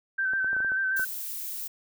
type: tone with vibrato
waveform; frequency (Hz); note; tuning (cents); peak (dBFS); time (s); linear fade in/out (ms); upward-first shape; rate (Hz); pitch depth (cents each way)
sine; 1550; G6; -20; -24; 0.18-1.05; 10; square; 6.8; 24
type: clicks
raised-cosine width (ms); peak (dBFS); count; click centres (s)
1; -28; 8; 0.335 / 0.445 / 0.531 / 0.566 / 0.604 / 0.647 / 0.719 / 0.996
type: noise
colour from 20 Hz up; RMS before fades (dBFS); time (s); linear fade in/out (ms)
violet; -35; 0.96-1.68; 10
effects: none